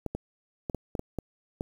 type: clicks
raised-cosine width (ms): 2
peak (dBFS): -18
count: 8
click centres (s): 0.063 / 0.15 / 0.698 / 0.747 / 0.952 / 0.994 / 1.187 / 1.609
effects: 8-bit